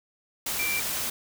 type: tone in noise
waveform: sine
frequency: 2349 Hz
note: D7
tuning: in tune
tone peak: -27 dBFS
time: 0.59-0.8 s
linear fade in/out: 5 ms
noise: white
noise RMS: -30 dBFS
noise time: 0.46-1.1 s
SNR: 0 dB
effects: none